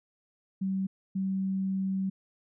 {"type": "tone pair in turn", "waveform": "sine", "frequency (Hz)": [191.6, 191.6], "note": ["G3", "G3"], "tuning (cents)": [-39, -39], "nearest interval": "unison", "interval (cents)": 0, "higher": "neither", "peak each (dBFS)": -27, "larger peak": "neither", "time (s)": [[0.61, 0.87], [1.15, 2.1]], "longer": "second", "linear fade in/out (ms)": 10, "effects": []}